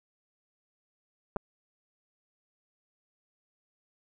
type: clicks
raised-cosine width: 1 ms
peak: -18 dBFS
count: 2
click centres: 1.362 / 1.367 s
effects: none